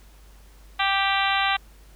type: harmonic tone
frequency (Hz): 392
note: G4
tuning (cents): 0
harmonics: 2 / 3 / 4 / 5 / 6 / 7 / 8 / 9 / 10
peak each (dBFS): -25 / -27 / -28 / -29 / -30 / -30 / -31 / -32 / -32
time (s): 0.79-1.57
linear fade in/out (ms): 10
effects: added 50 Hz sine -47 dBFS peak until 1.95 s + pink hiss -56 dBFS RMS until 1.95 s